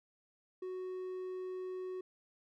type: tone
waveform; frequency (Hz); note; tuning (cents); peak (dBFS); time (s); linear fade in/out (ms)
triangle; 370; F#4; 0; -37; 0.62-2.01; 5
effects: none